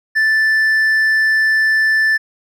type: tone with hard clipping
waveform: sine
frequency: 1760 Hz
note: A6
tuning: in tune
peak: -12 dBFS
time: 0.15-2.18 s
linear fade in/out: 20 ms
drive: 3 dB
effects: none